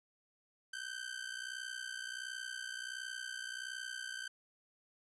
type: ring-modulated tone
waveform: sawtooth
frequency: 1547 Hz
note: G6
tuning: 23 cents flat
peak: -35 dBFS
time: 0.73-4.28 s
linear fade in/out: 5 ms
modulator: 30.7 Hz
effects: resampled to 24000 Hz